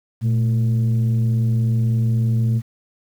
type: tone pair together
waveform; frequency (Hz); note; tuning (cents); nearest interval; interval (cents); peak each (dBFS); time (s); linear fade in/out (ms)
sine; 116.54 / 220; A#2 / A3; 0 / 0; major seventh; 1100; -14 / -23; 0.21-2.62; 50
effects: tanh soft clip ceiling -12 dBFS + 8-bit